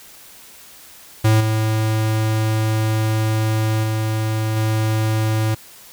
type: tone with level steps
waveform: square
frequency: 109.5 Hz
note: A2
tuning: 8 cents flat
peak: -12 / -17 / -19 / -17 dBFS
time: 1.24-5.55 s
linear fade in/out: 10 ms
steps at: 1.4 / 3.83 / 4.56 s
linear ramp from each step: 10 ms
effects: white hiss -43 dBFS RMS until 5.92 s